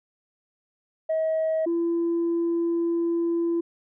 sine tone pair in turn, 638 / 338 Hz, D#5 / E4, +43 / +43 cents, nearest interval major seventh, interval 1100 cents, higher first, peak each -20 / -20 dBFS, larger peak neither, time 1.09-1.66 / 1.66-3.61 s, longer second, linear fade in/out 10 ms, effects tanh soft clip ceiling -19 dBFS

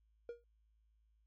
triangle tone with exponential decay, 473.6 Hz, A#4, 27 cents sharp, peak -37 dBFS, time 0.29-0.44 s, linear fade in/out 2 ms, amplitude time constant 32 ms, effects added 54 Hz sine -70 dBFS peak until 1.26 s + MP3 32 kbps

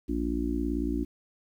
harmonic tone, 58 Hz, A#1, 8 cents flat, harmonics 1 / 3 / 4 / 5 / 6, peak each -32 / -41 / -34 / -30 / -35 dBFS, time 0.08-1.05 s, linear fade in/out 20 ms, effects 10-bit

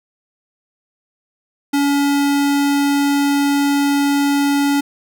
square tone, 283.3 Hz, C#4, 38 cents sharp, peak -14 dBFS, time 1.73-4.81 s, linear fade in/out 10 ms, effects none

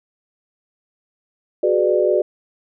sine chord, G# half-diminished seventh, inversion third, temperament equal with one note detuned, 370 / 415.3 / 493.9 / 594.2 Hz, F#4 / G#4 / B4 / D5, 0 / 0 / 0 / +20 cents, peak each -18 / -21 / -21 / -18 dBFS, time 1.63-2.22 s, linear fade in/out 5 ms, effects none

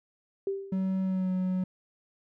sine tone with exponential decay, 392 Hz, G4, in tune, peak -25 dBFS, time 0.47-0.98 s, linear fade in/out 2 ms, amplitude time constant 110 ms
triangle tone with pitch glide, 189.5 to 184.96 Hz, F#3 to F#3, +42 to 0 cents, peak -24 dBFS, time 0.72-1.64 s, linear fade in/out 5 ms, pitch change -42 cents, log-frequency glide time 1.02-1.31 s
effects none

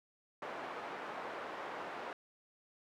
pink band-pass noise, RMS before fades -44 dBFS, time 0.42-2.13 s, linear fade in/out 2 ms, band 510 to 1500 Hz, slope 12 dB/octave, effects none

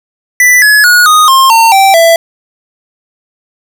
square tone with pitch steps, 1983 / 1696.6 / 1451.6 / 1242 / 1062.7 / 909.2 / 777.9 / 665.6 Hz, B6 / G#6 / F#6 / D#6 / C6 / A#5 / G5 / E5, +7 / +36 / -34 / -3 / +27 / -43 / -14 / +17 cents, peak -3 dBFS, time 0.4-2.16 s, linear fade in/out 2 ms, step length 220 ms, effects 7-bit

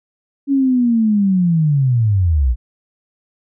sine linear sweep, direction down, 282 to 55 Hz, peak -11 dBFS, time 0.47-2.56 s, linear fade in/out 50 ms, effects none

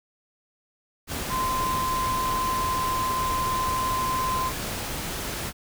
sine tone in noise, 1034 Hz, C6, 21 cents flat, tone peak -24 dBFS, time 1.29-4.52 s, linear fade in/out 50 ms, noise pink, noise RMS -31 dBFS, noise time 1.07-5.53 s, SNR +4 dB, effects none

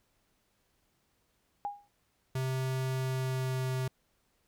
sine tone with exponential decay, 815 Hz, G#5, 33 cents flat, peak -29 dBFS, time 1.65-1.88 s, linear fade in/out 0 ms, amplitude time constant 49 ms
square tone with pitch glide, 130.81 to 129.76 Hz, C3 to C3, 0 to -14 cents, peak -31 dBFS, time 2.35-3.88 s, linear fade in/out 5 ms, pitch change -14 cents, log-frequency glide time 2.92-3.75 s
effects pink hiss -74 dBFS RMS until 4.47 s

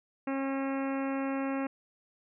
harmonic tone, 271.2 Hz, C#4, 38 cents flat, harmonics 1 / 2 / 3 / 4 / 5 / 6 / 7 / 8 / 9 / 10, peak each -31 / -37 / -41 / -43 / -45 / -47 / -48 / -49 / -50 / -51 dBFS, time 0.27-1.67 s, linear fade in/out 5 ms, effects none

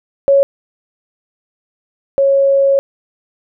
sine tone pair in turn, 554.4 / 550.3 Hz, C#5 / C#5, 0 / -13 cents, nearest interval unison, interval 13 cents, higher first, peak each -6 / -8 dBFS, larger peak first, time 0.28-0.43 / 2.18-2.79 s, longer second, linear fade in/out 0 ms, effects none

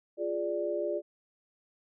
sine chord, D diminished, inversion first, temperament equal, 349.2 / 415.3 / 587.3 Hz, F4 / Ab4 / D5, 0 / 0 / 0 cents, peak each -34 / -35 / -32 dBFS, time 0.17-1.02 s, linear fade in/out 50 ms, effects none

